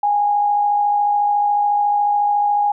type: tone with amplitude modulation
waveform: sine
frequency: 823 Hz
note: G#5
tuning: 16 cents flat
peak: -12 dBFS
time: 0.03-2.72 s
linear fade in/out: 5 ms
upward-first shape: sine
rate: 54 Hz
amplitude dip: 35%
effects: none

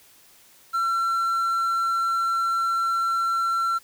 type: tone with quantisation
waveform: triangle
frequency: 1354 Hz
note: E6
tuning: 46 cents sharp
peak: -19 dBFS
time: 0.73-3.79 s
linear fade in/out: 20 ms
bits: 8
effects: white hiss -54 dBFS RMS until 3.83 s

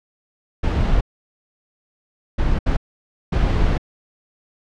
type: noise bursts at uneven times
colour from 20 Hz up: brown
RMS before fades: -17 dBFS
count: 4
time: 0.63-1.01 / 2.38-2.59 / 2.66-2.77 / 3.32-3.78 s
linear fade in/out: 10 ms
effects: low-pass 4000 Hz 12 dB/octave

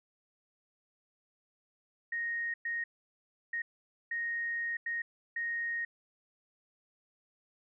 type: tone bursts at uneven times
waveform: sine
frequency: 1864.7 Hz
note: A#6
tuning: in tune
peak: -32 dBFS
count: 6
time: 2.12-2.54 / 2.65-2.84 / 3.53-3.62 / 4.11-4.77 / 4.86-5.02 / 5.36-5.85 s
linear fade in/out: 5 ms
effects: none

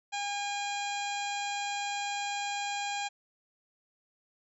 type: harmonic tone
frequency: 812 Hz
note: G#5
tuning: 39 cents flat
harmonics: 1 / 2 / 3 / 4 / 5 / 6 / 7 / 8 / 9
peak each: -34 / -42 / -39 / -42 / -44 / -51 / -51 / -51 / -44 dBFS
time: 0.12-3.09 s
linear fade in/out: 20 ms
effects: none

